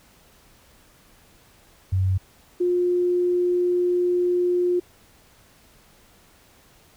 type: tone pair in turn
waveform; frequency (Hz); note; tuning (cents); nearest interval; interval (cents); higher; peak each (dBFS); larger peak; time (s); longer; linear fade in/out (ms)
sine; 94.2 / 355.7; F#2 / F4; +32 / +32; octave + major seventh; 2300; second; -18; neither; 1.92-2.18 / 2.6-4.8; second; 10
effects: pink hiss -55 dBFS RMS until 6.96 s